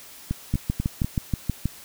two click trains, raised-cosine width 5 ms, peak -10 / -12 dBFS, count 8 / 4, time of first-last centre 0.54-1.656 / 0.31-1.045 s, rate 6.27 / 4.08 Hz, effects white hiss -45 dBFS RMS until 1.84 s

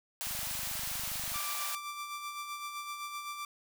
white high-pass noise, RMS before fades -37 dBFS, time 0.21-1.75 s, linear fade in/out 0 ms, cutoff 570 Hz, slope 48 dB/octave
click train, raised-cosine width 5 ms, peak -37 dBFS, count 28, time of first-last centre 0.27-1.359 s, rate 24.8 Hz
sawtooth tone with tremolo, 1174.7 Hz, D6, in tune, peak -33 dBFS, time 1.34-3.45 s, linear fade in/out 2 ms, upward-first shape sine, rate 7.8 Hz, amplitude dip 45%
effects none

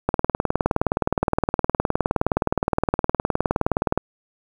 click train, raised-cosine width 1 ms, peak -4 dBFS, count 76, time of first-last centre 0.09-3.976 s, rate 19.3 Hz, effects 7-bit

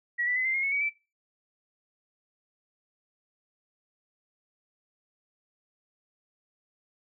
sine tone with pitch steps, 1921 / 1973.9 / 2028 / 2084 / 2141 / 2200 / 2261 / 2323 Hz, B6 / B6 / B6 / C7 / C7 / C#7 / C#7 / D7, -48 / -1 / +45 / -7 / +39 / -14 / +34 / -20 cents, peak -25 dBFS, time 0.18-0.9 s, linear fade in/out 20 ms, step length 90 ms, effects noise-tail reverb RT60 0.3 s tail -21 dB re dry

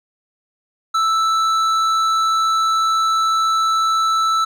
sine tone with hard clipping, 1319 Hz, E6, 1 cent sharp, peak -16 dBFS, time 0.94-4.45 s, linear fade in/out 10 ms, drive 9 dB, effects none

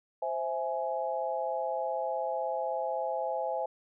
sine chord, C augmented, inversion none, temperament equal with one note detuned, 523.3 / 659.3 / 835.9 Hz, C5 / E5 / G#5, 0 / 0 / +11 cents, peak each -34 dBFS, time 0.22-3.66 s, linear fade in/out 5 ms, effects none

